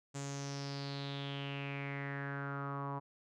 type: tone with low-pass filter sweep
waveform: sawtooth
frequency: 140 Hz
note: C#3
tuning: 18 cents sharp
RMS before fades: -41 dBFS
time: 0.14-3 s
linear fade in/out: 20 ms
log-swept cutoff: 7400 to 1000 Hz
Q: 5.7
effects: none